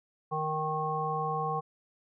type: harmonic tone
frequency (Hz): 155.56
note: D#3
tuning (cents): 0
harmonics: 1 / 3 / 5 / 7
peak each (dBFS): -36 / -36 / -33 / -33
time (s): 0.31-1.61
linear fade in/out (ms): 20
effects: none